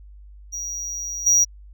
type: tone with level steps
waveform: triangle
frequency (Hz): 5760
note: F#8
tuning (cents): -47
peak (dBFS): -26 / -12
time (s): 0.52-1.45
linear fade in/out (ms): 20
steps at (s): 1.26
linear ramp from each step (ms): 10
effects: added 50 Hz sine -41 dBFS peak until 1.73 s